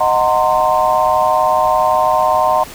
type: chord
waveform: sine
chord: C half-diminished seventh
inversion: first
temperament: equal with one note detuned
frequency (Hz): 622.3 / 740 / 914.7 / 1046.5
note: Eb5 / Gb5 / Bb5 / C6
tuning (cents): 0 / 0 / -33 / 0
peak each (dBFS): -16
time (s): 0-2.64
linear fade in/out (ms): 10
effects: pink hiss -33 dBFS RMS until 2.74 s